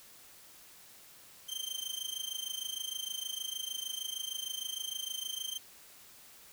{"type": "tone with amplitude modulation", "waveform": "sawtooth", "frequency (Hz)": 3136, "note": "G7", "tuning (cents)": 0, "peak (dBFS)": -30, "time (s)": [1.48, 5.59], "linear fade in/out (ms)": 20, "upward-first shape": "sine", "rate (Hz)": 26.5, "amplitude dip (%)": 85, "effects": ["white hiss -56 dBFS RMS until 6.52 s"]}